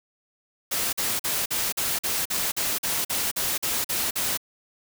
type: noise bursts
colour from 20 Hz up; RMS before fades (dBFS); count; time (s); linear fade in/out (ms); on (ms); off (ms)
white; -26; 14; 0.71-4.375; 10; 220; 45
effects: none